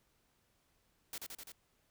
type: noise with echo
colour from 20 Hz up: white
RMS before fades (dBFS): -43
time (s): 1.13-1.18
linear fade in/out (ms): 2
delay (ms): 85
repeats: 4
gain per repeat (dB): -2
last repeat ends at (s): 1.52
effects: pink hiss -75 dBFS RMS until 1.9 s